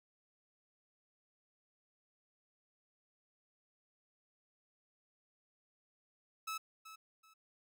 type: tone with echo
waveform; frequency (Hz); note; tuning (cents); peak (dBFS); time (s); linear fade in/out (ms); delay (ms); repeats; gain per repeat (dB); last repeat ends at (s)
sawtooth; 1300; E6; -24; -35; 6.47-6.58; 10; 380; 2; -12; 7.34
effects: none